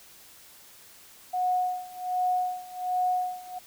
sine tone with tremolo, 730 Hz, F#5, 24 cents flat, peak -22 dBFS, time 1.33-3.59 s, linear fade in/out 10 ms, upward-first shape sine, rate 1.3 Hz, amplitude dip 90%, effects white hiss -52 dBFS RMS until 3.66 s

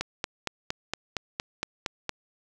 click train, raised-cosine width 0.2 ms, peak -11 dBFS, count 10, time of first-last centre 0.01-2.093 s, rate 4.32 Hz, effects none

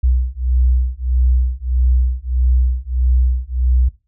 sine beating tone pair, 61.74 / 63.34 Hz, B1 / B1, 0 / +44 cents, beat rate 1.6 Hz, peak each -16 dBFS, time 0.03-3.89 s, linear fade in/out 10 ms, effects noise-tail reverb RT60 0.3 s tail -18 dB re dry

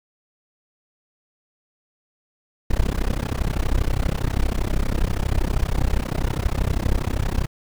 brown noise with amplitude modulation, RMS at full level -17 dBFS, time 2.7-7.47 s, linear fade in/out 10 ms, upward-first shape sine, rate 32.5 Hz, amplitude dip 100%, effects none

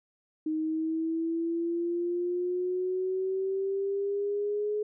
sine exponential sweep, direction up, 311.1 to 422.5 Hz, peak -27 dBFS, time 0.46-4.83 s, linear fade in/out 5 ms, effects none

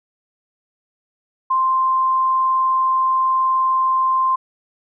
sine tone, 1046.5 Hz, C6, in tune, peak -14 dBFS, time 1.5-4.36 s, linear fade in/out 10 ms, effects none

